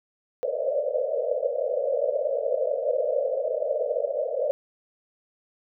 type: band-pass noise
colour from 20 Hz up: white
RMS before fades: -26 dBFS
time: 0.43-4.51 s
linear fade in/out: 0 ms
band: 480 to 620 Hz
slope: 96 dB/octave
effects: none